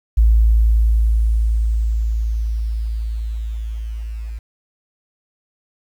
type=tone with level ramp; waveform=sine; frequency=55.3 Hz; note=A1; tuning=9 cents sharp; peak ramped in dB=-8 to -25 dBFS; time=0.17-4.39 s; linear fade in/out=10 ms; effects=8-bit